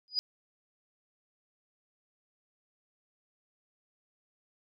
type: tone with exponential growth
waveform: sine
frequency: 4938 Hz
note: D#8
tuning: 14 cents flat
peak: -22 dBFS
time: 0.08-0.19 s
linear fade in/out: 0 ms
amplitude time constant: 22 ms
effects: none